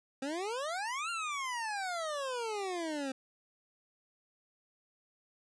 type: exponential two-way sweep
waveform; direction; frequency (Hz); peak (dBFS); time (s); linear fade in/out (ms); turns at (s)
25% pulse; up then down; 260 to 1407 to 260; -31; 0.22-3.12; 5; 1.1
effects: resampled to 22050 Hz